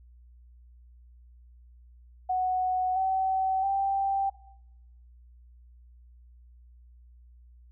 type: tone with pitch steps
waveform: sine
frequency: 740 / 761.7 / 784 Hz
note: F#5 / G5 / G5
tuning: 0 / -50 / 0 cents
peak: -24 dBFS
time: 2.29-4.3 s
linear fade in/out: 10 ms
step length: 670 ms
effects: noise-tail reverb RT60 0.8 s tail -19 dB re dry + added 60 Hz sine -51 dBFS peak until 7.71 s